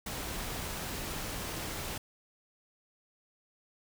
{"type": "noise", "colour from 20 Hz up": "pink", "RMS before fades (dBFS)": -38, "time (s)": [0.06, 1.98], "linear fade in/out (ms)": 5, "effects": []}